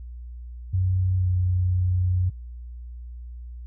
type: tone with pitch glide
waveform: sine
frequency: 92.8 to 91.05 Hz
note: F#2 to F#2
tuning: +6 to -27 cents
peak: -19 dBFS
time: 0.73-2.3 s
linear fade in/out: 10 ms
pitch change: -33 cents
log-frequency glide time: 1.17-1.28 s
effects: added 60 Hz sine -35 dBFS peak until 3.66 s